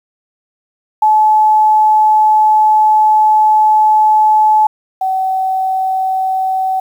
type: tone pair in turn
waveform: sine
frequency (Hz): 860 / 758.3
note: A5 / F#5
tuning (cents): -40 / +42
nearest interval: major second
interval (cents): 218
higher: first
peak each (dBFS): -6 / -12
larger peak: first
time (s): 1.02-4.67 / 5.01-6.8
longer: first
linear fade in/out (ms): 5
effects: 7-bit